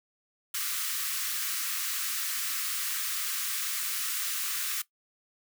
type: high-pass noise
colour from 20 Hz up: white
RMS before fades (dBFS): -32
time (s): 0.54-4.82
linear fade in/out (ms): 5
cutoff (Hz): 1100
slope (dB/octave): 96
effects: noise-tail reverb RT60 0.1 s tail -17 dB re dry